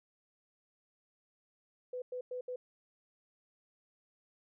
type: tone bursts at uneven times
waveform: sine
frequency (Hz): 500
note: B4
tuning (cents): +21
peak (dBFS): -37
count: 4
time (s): 1.93-2.02 / 2.12-2.21 / 2.31-2.41 / 2.48-2.56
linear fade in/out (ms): 5
effects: none